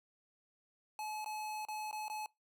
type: tone with dropouts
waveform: square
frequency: 856 Hz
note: A5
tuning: 48 cents flat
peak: -40 dBFS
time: 0.99-2.26 s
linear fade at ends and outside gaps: 1 ms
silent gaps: 1.245-1.26 / 1.651-1.685 / 1.912-1.928 / 2.082-2.099 s
effects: noise-tail reverb RT60 0.2 s tail -24 dB re dry